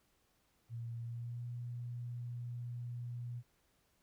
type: tone with pitch glide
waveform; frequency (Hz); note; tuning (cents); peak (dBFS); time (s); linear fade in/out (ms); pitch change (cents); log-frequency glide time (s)
sine; 116.8 to 120.71; A#2 to B2; +4 to -39; -40; 0.69-3.43; 50; +57; 1.02-1.46
effects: pink hiss -75 dBFS RMS until 4.02 s